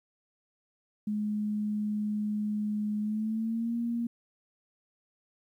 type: tone with pitch glide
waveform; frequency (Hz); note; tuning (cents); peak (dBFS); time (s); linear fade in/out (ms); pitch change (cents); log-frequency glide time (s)
sine; 210.3 to 234.7; G#3 to A#3; +22 to +12; -28; 1.07-4.07; 5; +190; 3.01-3.76
effects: 11-bit